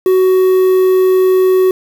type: tone with quantisation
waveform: triangle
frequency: 373.3 Hz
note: F#4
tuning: 15 cents sharp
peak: -5 dBFS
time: 0.06-1.71 s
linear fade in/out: 2 ms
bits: 5
effects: none